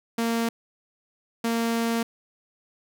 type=tone bursts at uneven times; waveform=sawtooth; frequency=230.5 Hz; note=A#3; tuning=19 cents flat; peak=-19 dBFS; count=2; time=0.18-0.49 / 1.44-2.03 s; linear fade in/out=5 ms; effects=none